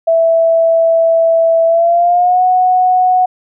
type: tone with pitch glide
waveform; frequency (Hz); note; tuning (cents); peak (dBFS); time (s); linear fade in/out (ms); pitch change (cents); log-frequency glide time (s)
sine; 659.3 to 735.8; E5 to F#5; 0 to -10; -7; 0.07-3.26; 10; +190; 1.66-2.43
effects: none